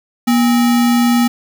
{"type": "tone with sample-and-hold", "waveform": "sine", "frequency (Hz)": 239.6, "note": "A#3", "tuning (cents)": 48, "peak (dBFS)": -9, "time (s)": [0.27, 1.28], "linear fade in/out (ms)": 10, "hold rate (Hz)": 1050, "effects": []}